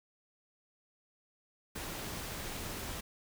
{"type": "noise", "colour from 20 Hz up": "pink", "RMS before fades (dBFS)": -41, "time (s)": [1.75, 3.01], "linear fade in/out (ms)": 10, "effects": []}